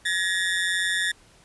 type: ring-modulated tone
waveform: 30% pulse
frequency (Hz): 1791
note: A6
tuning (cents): +30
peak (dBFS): -17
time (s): 0.05-1.12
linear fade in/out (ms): 10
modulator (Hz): 90.8
effects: pink hiss -55 dBFS RMS until 1.44 s + resampled to 24000 Hz